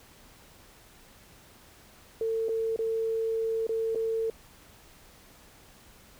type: tone with dropouts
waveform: sine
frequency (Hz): 450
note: A4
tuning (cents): +39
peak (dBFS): -26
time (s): 2.21-4.3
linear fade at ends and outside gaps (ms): 2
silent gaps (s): 2.485-2.491 / 2.762-2.79 / 3.668-3.692 / 3.949-3.956
effects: pink hiss -55 dBFS RMS until 6.19 s